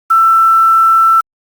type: tone with quantisation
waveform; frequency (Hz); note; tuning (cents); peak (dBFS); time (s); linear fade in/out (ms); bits
sine; 1333; E6; +19; -5; 0.1-1.21; 10; 5
effects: Opus 48 kbps